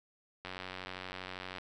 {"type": "click train", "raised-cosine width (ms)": 0.3, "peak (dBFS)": -25, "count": 106, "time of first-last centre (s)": [0.45, 1.584], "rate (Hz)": 92.6, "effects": []}